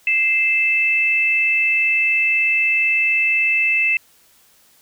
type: tone pair together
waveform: sine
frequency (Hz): 2093 / 2637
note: C7 / E7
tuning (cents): 0 / 0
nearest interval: major third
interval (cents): 400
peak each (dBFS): -21 / -15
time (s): 0.07-3.97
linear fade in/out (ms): 2
effects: white hiss -54 dBFS RMS until 4.81 s